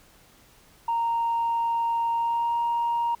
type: tone with pitch glide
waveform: sine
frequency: 928 to 938.2 Hz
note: A#5 to A#5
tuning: -8 to +11 cents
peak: -21 dBFS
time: 0.88-3.15 s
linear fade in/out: 5 ms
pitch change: +19 cents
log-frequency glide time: 2.14-2.56 s
effects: tanh soft clip ceiling -19 dBFS + pink hiss -56 dBFS RMS until 3.2 s